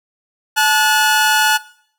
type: tone pair together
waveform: sawtooth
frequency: 865.7 / 1456 Hz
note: A5 / F#6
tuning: -28 / -28 cents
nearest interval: major sixth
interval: 900 cents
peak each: -11 dBFS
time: 0.56-1.58 s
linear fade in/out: 20 ms
effects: noise-tail reverb RT60 0.6 s tail -19 dB re dry